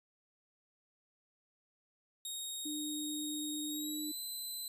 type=tone with pitch glide; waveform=15% pulse; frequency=3741 to 4033 Hz; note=A#7 to B7; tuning=+5 to +36 cents; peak=-33 dBFS; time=2.25-4.68 s; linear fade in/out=2 ms; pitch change=+131 cents; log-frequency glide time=3.68-4.18 s
type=tone; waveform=sine; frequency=301.5 Hz; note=D4; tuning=46 cents sharp; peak=-39 dBFS; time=2.65-4.12 s; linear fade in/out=10 ms
effects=resampled to 32000 Hz